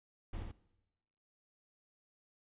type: noise with echo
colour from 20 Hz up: brown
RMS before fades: -41 dBFS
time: 0.33-0.43 s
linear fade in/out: 5 ms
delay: 86 ms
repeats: 1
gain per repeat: -4 dB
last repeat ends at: 0.516 s
effects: noise-tail reverb RT60 1.0 s tail -19 dB re dry + resampled to 8000 Hz